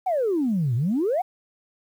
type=exponential two-way sweep; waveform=sine; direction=down then up; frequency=784 to 111.5 to 784 Hz; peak=-19 dBFS; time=0.06-1.22 s; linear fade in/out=10 ms; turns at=0.75 s; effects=tanh soft clip ceiling -16 dBFS + 9-bit